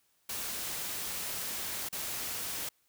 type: noise with dropouts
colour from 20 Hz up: white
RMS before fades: -37 dBFS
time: 0.29-2.69 s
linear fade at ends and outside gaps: 5 ms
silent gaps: 1.888-1.926 s
effects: white hiss -72 dBFS RMS until 2.88 s